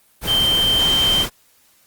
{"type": "tone in noise", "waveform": "sine", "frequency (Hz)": 3129, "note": "G7", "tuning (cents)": -4, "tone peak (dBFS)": -14, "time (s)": [0.26, 1.26], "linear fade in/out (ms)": 50, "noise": "pink", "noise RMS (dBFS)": -24, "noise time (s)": [0.21, 1.3], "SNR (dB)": 7, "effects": ["white hiss -56 dBFS RMS until 1.86 s", "Opus 32 kbps"]}